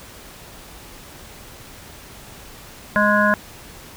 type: harmonic tone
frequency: 207.7 Hz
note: G#3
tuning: in tune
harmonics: 1 / 3 / 5 / 7 / 8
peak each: -20 / -20 / -20 / -20 / -20 dBFS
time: 2.96-3.34 s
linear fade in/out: 0 ms
effects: pink hiss -41 dBFS RMS until 3.96 s